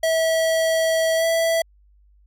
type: tone with pitch glide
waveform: square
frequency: 649 to 659.2 Hz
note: E5 to E5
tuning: -27 to 0 cents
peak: -18 dBFS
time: 0.03-1.62 s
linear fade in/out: 5 ms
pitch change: +27 cents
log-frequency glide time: 1.16-1.25 s
effects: added 50 Hz sine -52 dBFS peak until 2.26 s